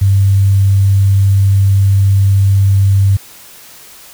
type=tone with quantisation; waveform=sine; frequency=98.1 Hz; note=G2; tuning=2 cents sharp; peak=-6 dBFS; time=0.01-3.17 s; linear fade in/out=10 ms; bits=6; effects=white hiss -37 dBFS RMS until 4.13 s